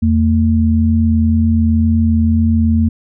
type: tone pair together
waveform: sine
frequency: 84.3 / 225.5 Hz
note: E2 / A3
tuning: +39 / +43 cents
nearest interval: octave + perfect fourth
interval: 1704 cents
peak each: -12 dBFS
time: 0.02-2.89 s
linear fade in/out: 10 ms
effects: none